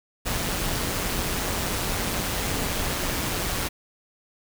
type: noise with amplitude modulation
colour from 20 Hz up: pink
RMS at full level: -25 dBFS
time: 0.25-3.69 s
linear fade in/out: 20 ms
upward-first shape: sine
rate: 182 Hz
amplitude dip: 45%
effects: none